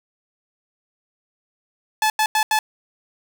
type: tone bursts at uneven times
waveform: sawtooth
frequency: 865 Hz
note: A5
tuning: 30 cents flat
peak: -12 dBFS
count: 4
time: 2.02-2.1 / 2.19-2.26 / 2.35-2.43 / 2.51-2.59 s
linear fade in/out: 2 ms
effects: 8-bit